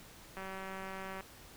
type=click train; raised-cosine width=0.5 ms; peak=-29 dBFS; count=161; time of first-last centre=0.37-1.208 s; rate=191 Hz; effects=pink hiss -55 dBFS RMS until 1.56 s